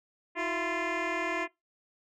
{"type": "tone with frequency modulation", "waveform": "sine", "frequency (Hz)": 708, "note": "F5", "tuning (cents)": 23, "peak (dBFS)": -26, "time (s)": [0.35, 1.48], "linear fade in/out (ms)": 50, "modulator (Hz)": 344, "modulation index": 5.1, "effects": ["noise-tail reverb RT60 0.2 s tail -24 dB re dry", "tanh soft clip ceiling -28 dBFS"]}